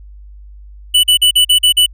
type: tone bursts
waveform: square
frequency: 2971 Hz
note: F#7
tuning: 6 cents sharp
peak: -7 dBFS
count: 7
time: 0.94-1.863 s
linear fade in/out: 10 ms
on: 95 ms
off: 43 ms
effects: added 50 Hz sine -33 dBFS peak until 1.93 s